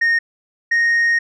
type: tone pair in turn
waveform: sine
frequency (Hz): 1848 / 1860.9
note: A#6 / A#6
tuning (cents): -16 / -3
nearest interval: unison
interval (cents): 13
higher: second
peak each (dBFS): -10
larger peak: neither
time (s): 0.01-0.19 / 0.71-1.19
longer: second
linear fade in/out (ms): 10
effects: tanh soft clip ceiling -12 dBFS